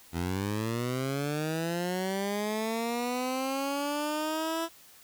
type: linear sweep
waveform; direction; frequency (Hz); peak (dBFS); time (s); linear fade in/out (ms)
15% pulse; up; 82.41 to 333.4; -23; 0.12-4.69; 50
effects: white hiss -55 dBFS RMS until 5.03 s